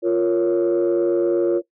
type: chord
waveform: sine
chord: Bb minor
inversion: second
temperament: equal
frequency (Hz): 349.2 / 466.2 / 554.4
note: F4 / Bb4 / Db5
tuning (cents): 0 / 0 / 0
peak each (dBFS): -16 / -21 / -21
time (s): 0.02-1.62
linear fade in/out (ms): 50
effects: noise-tail reverb RT60 0.1 s tail -18 dB re dry + tanh soft clip ceiling -11 dBFS